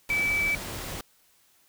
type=tone in noise; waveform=sine; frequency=2307 Hz; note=D7; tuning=31 cents flat; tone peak=-23 dBFS; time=0.1-0.55 s; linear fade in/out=2 ms; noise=pink; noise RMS=-36 dBFS; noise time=0.09-1.01 s; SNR=+10 dB; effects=white hiss -63 dBFS RMS until 1.68 s